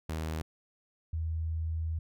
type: tone pair in turn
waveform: sawtooth / sine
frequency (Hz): 79.3 / 80.73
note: D#2 / E2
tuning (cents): +33 / -36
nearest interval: unison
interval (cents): 31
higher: second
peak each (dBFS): -29 / -30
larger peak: first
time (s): 0.09-0.42 / 1.13-1.99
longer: second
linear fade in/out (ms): 5
effects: none